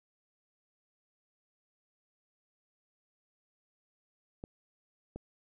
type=clicks; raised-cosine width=2 ms; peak=-28 dBFS; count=2; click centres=4.439 / 5.16 s; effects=none